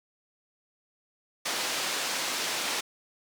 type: band-pass noise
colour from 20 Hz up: white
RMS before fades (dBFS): -31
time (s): 1.45-2.81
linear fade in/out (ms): 10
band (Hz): 270 to 5700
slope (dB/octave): 12
effects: none